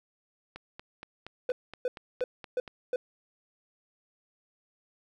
click train, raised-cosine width 0.3 ms, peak -26 dBFS, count 10, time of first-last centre 0.56-2.678 s, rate 4.25 Hz
triangle tone bursts, 500 Hz, B4, 21 cents sharp, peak -24 dBFS, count 5, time 1.49-2.96 s, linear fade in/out 2 ms, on 30 ms, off 330 ms
effects none

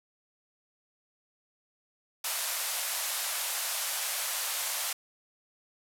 white band-pass noise, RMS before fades -33 dBFS, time 2.24-4.93 s, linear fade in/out 5 ms, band 550 to 14000 Hz, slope 48 dB/octave, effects none

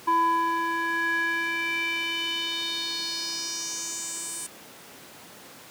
square tone with band-pass filter sweep, 333.9 Hz, E4, 22 cents sharp, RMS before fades -28 dBFS, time 0.07-4.47 s, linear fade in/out 10 ms, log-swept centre 960 to 9100 Hz, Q 4, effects pink hiss -46 dBFS RMS until 5.7 s + high-pass 200 Hz 12 dB/octave

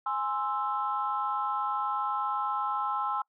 sine chord, Ab augmented, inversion none, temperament equal, 830.6 / 1046.5 / 1318.5 Hz, Ab5 / C6 / E6, 0 / 0 / 0 cents, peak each -32 / -32 / -31 dBFS, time 0.06-3.22 s, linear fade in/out 5 ms, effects noise-tail reverb RT60 0.1 s tail -25 dB re dry + tanh soft clip ceiling -18 dBFS

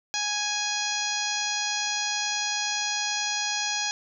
harmonic tone, 830.6 Hz, G#5, in tune, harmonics 1 / 2 / 3 / 4 / 5 / 6 / 7 / 8, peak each -34 / -34 / -34 / -34 / -34 / -34 / -34 / -34 dBFS, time 0.14-3.91 s, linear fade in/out 0 ms, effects none

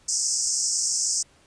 pink band-pass noise, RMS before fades -25 dBFS, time 0.08-1.23 s, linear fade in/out 10 ms, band 5100 to 8600 Hz, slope 96 dB/octave, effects pink hiss -58 dBFS RMS until 1.46 s + resampled to 22050 Hz

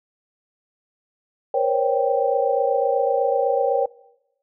sine tone cluster, 477.5 / 533 / 561 / 784 Hz, A#4 / C5 / C#5 / G5, +42 / +32 / +21 / 0 cents, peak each -23 dBFS, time 1.54-3.86 s, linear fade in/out 5 ms, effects noise-tail reverb RT60 0.9 s tail -22 dB re dry

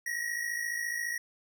square tone pair together, 1861 / 1915.5 Hz, A#6 / A#6, -3 / +47 cents, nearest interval unison, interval 50 cents, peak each -37 / -34 dBFS, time 0.06-1.18 s, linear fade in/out 5 ms, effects none

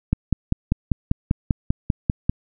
click train, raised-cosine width 5 ms, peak -5 dBFS, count 12, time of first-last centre 0.13-2.295 s, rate 5.08 Hz, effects none

